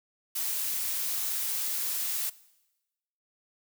blue noise, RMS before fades -31 dBFS, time 0.35-2.3 s, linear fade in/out 10 ms, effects noise-tail reverb RT60 1.0 s tail -20 dB re dry

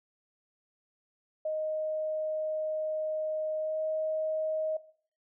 sine tone with pitch glide, 622.3 to 627.4 Hz, D#5 to D#5, 0 to +14 cents, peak -29 dBFS, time 1.45-4.77 s, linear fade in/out 5 ms, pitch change +14 cents, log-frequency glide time 3.58-3.8 s, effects noise-tail reverb RT60 0.5 s tail -17 dB re dry

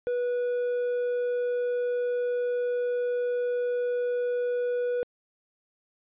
sine tone with hard clipping, 488.8 Hz, B4, 18 cents flat, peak -26 dBFS, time 0.07-5.03 s, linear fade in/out 0 ms, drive 3 dB, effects resampled to 8000 Hz

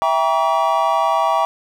triangle chord, E diminished seventh, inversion none, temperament just, 659.3 / 791.1 / 949.3 / 1139.2 Hz, E5 / G5 / Bb5 / Db6, 0 / +16 / +31 / +47 cents, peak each -18 dBFS, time 0.02-1.45 s, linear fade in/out 0 ms, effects 8-bit

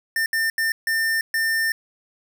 square tone bursts at uneven times, 1800 Hz, A6, 39 cents sharp, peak -20 dBFS, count 5, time 0.16-0.26 / 0.33-0.5 / 0.58-0.72 / 0.87-1.21 / 1.34-1.72 s, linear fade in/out 2 ms, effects none

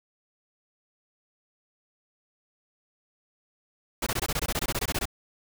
pink noise bursts, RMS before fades -28 dBFS, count 16, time 4.02-5.055 s, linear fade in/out 5 ms, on 45 ms, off 21 ms, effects none

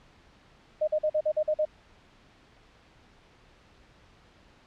sine tone bursts, 614 Hz, D#5, 23 cents flat, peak -22 dBFS, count 8, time 0.81-1.653 s, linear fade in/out 10 ms, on 66 ms, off 45 ms, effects pink hiss -58 dBFS RMS until 4.66 s + low-pass 4000 Hz 12 dB/octave

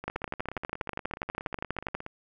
two click trains, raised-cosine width 0.5 ms, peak -15 / -23 dBFS, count 24 / 35, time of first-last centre 0.08-1.95 / 0.04-2.064 s, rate 12.3 / 16.8 Hz, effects none

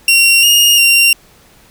sawtooth tone with pitch steps, 2748 / 2845 / 2764 Hz, F7 / F7 / F7, -29 / +31 / -19 cents, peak -3 dBFS, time 0.08-1.13 s, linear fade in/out 2 ms, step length 350 ms, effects pink hiss -46 dBFS RMS until 1.7 s

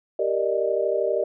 sine chord, Eb major seventh, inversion first, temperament equal with one note detuned, 392 / 466.2 / 589.7 / 622.3 Hz, G4 / Bb4 / D5 / Eb5, 0 / 0 / +7 / 0 cents, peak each -26 dBFS, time 0.19-1.24 s, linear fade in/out 5 ms, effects none

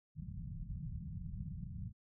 white low-pass noise, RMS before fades -44 dBFS, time 0.15-1.93 s, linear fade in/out 50 ms, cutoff 180 Hz, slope 48 dB/octave, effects none

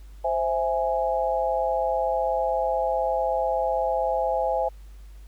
sine chord, C augmented, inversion none, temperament equal, 523.3 / 659.3 / 830.6 Hz, C5 / E5 / G#5, 0 / 0 / 0 cents, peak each -26 dBFS, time 0.24-4.69 s, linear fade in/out 10 ms, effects added 50 Hz sine -41 dBFS peak until 5.27 s + pink hiss -60 dBFS RMS until 5.27 s

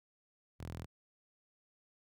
sawtooth tone with high-pass filter, 41.23 Hz, E1, 1 cent sharp, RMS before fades -45 dBFS, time 0.59-0.86 s, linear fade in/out 20 ms, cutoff 93 Hz, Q 1.7, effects none

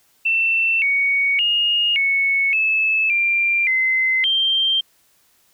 sine tone with pitch steps, 2682 / 2234 / 2851 / 2209 / 2609 / 2378 / 2057 / 3160 Hz, E7 / C#7 / F7 / C#7 / E7 / D7 / C7 / G7, +29 / +13 / +35 / -7 / -18 / +21 / -30 / +13 cents, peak -15 dBFS, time 0.25-4.81 s, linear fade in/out 10 ms, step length 570 ms, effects white hiss -59 dBFS RMS until 5.53 s

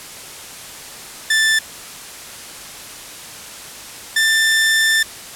sawtooth tone pair in turn, 1765 / 1779.3 Hz, A6 / A6, +5 / +19 cents, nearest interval unison, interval 14 cents, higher second, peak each -9 dBFS, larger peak neither, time 1.3-1.59 / 4.16-5.03 s, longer second, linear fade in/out 5 ms, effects white hiss -34 dBFS RMS until 5.35 s + low-pass 11000 Hz 12 dB/octave

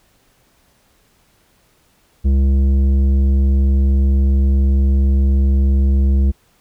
sine tone with tanh clipping, 67.8 Hz, C#2, 38 cents flat, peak -12 dBFS, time 2.24-6.32 s, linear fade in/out 20 ms, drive 10 dB, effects pink hiss -57 dBFS RMS until 6.6 s

